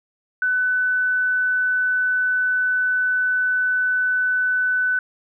sine tone, 1500 Hz, F#6, 23 cents sharp, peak -17 dBFS, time 0.42-4.99 s, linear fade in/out 2 ms, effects none

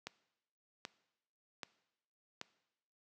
click train, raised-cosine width 0.2 ms, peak -24 dBFS, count 4, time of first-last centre 0.07-2.414 s, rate 1.28 Hz, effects noise-tail reverb RT60 0.9 s tail -19 dB re dry + high-pass 150 Hz 12 dB/octave

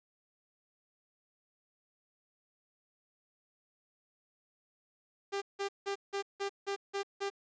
sawtooth tone bursts, 397.7 Hz, G4, 25 cents sharp, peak -29 dBFS, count 8, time 5.32-7.302 s, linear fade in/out 20 ms, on 99 ms, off 170 ms, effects resampled to 16000 Hz + 10-bit

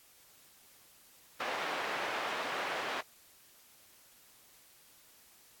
pink band-pass noise, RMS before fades -37 dBFS, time 1.4-3.01 s, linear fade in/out 5 ms, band 620 to 2500 Hz, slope 12 dB/octave, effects white hiss -61 dBFS RMS until 5.6 s + AAC 64 kbps

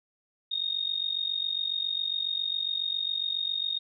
sine tone with amplitude modulation, 3711 Hz, A#7, 9 cents flat, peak -24 dBFS, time 0.51-3.79 s, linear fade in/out 10 ms, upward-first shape sine, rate 47.3 Hz, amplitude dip 80%, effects none

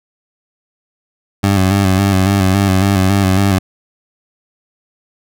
20% pulse tone with vibrato, 96.6 Hz, G2, 25 cents flat, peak -5 dBFS, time 1.43-3.59 s, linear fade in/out 10 ms, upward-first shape square, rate 3.6 Hz, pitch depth 47 cents each way, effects none

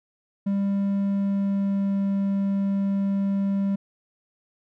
triangle tone with pitch glide, 198.4 to 197.26 Hz, G3 to G3, +21 to +11 cents, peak -19 dBFS, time 0.46-3.76 s, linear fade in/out 10 ms, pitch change -10 cents, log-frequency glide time 1.11-2.02 s, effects none

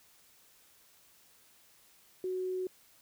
sine tone, 370.2 Hz, F#4, 1 cent sharp, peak -32 dBFS, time 2.24-2.67 s, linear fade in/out 2 ms, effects white hiss -63 dBFS RMS until 3.01 s

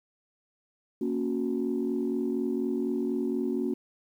sine chord, F# major, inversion first, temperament equal with one note detuned, 233.1 / 277.2 / 366.4 Hz, A#3 / C#4 / F#4, 0 / 0 / -17 cents, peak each -30 dBFS, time 1.01-3.74 s, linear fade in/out 5 ms, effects tanh soft clip ceiling -19 dBFS + 10-bit

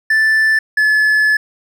triangle tone pair in turn, 1760 / 1720.8 Hz, A6 / A6, 0 / -39 cents, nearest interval unison, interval 39 cents, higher first, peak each -8 dBFS, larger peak neither, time 0.1-0.59 / 0.77-1.37 s, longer second, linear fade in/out 5 ms, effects none

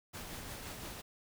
pink noise with tremolo, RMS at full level -44 dBFS, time 0.13-1.02 s, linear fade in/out 20 ms, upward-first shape sine, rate 5.8 Hz, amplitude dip 30%, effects none

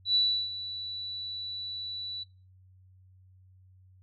sine tone with ADSR envelope, 3951 Hz, B7, in tune, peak -20 dBFS, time 0.05-2.24 s, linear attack 100 ms, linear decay 340 ms, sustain -14 dB, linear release 15 ms, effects noise-tail reverb RT60 0.3 s tail -20 dB re dry + added 93 Hz sine -55 dBFS peak until 4.02 s

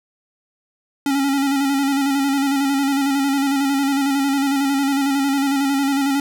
square tone with vibrato, 276.3 Hz, C#4, 6 cents flat, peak -17 dBFS, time 1.06-6.2 s, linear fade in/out 2 ms, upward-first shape square, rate 11 Hz, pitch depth 34 cents each way, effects none

